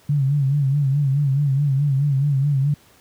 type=tone with vibrato; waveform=sine; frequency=140 Hz; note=C#3; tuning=18 cents sharp; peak=-15 dBFS; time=0.09-2.74 s; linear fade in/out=5 ms; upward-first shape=sine; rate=4.7 Hz; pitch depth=89 cents each way; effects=pink hiss -53 dBFS RMS until 3 s + high-pass 80 Hz 12 dB/octave